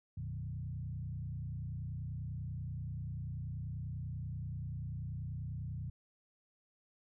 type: tone with frequency modulation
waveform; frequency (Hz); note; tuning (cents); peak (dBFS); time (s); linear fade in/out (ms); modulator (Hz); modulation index
sine; 114.9; A#2; -25; -38; 0.17-5.9; 5; 30.3; 1.4
effects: none